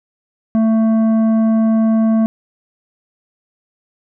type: tone with tanh clipping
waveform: triangle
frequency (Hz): 222.3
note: A3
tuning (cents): +18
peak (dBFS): -12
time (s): 0.55-2.26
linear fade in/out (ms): 0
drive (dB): 13
effects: none